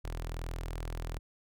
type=tone with notch filter; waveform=sawtooth; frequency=41.2 Hz; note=E1; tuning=in tune; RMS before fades=-38 dBFS; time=0.04-1.19 s; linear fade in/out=10 ms; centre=210 Hz; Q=1.6; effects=none